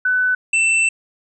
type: tone pair in turn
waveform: sine / square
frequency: 1500 / 2673 Hz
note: F#6 / E7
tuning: +23 / +23 cents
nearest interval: minor seventh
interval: 1000 cents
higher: second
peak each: -14 dBFS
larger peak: neither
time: 0.05-0.35 / 0.53-0.89 s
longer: second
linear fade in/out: 5 ms
effects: resampled to 22050 Hz